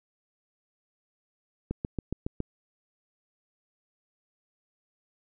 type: click train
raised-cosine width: 3 ms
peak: -17 dBFS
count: 6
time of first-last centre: 1.71-2.403 s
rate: 7.21 Hz
effects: none